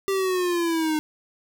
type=linear sweep; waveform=square; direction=down; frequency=393.1 to 304.7 Hz; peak=-22 dBFS; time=0.08-0.99 s; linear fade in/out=0 ms; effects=none